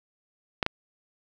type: clicks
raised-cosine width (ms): 0.3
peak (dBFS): -8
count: 2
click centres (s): 0.628 / 0.664
effects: 8-bit